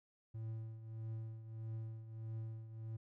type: tone with tremolo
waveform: triangle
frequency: 111.6 Hz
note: A2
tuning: 25 cents sharp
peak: -38 dBFS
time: 0.34-2.97 s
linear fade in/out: 10 ms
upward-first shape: triangle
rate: 1.6 Hz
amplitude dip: 70%
effects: none

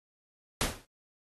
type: noise with exponential decay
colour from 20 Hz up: pink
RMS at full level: -24 dBFS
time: 0.61-0.85 s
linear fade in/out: 0 ms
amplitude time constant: 51 ms
effects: AAC 32 kbps

